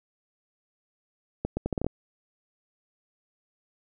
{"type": "accelerating click train", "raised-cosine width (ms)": 2, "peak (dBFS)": -14, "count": 8, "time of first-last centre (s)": [1.45, 1.866], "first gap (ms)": 120, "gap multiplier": 0.75, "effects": []}